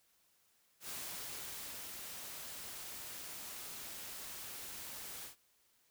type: noise with ADSR envelope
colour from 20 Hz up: white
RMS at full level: -44 dBFS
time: 0.8-5.36 s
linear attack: 89 ms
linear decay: 980 ms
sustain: -3 dB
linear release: 120 ms
effects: white hiss -73 dBFS RMS until 5.9 s